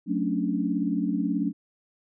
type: chord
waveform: sine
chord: D major seventh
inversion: first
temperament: just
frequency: 183.54 / 220.2 / 275.3 / 293.7 Hz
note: F#3 / A3 / C#4 / D4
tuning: -14 / +2 / -12 / 0 cents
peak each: -29 dBFS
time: 0.06-1.53 s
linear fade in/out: 50 ms
effects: none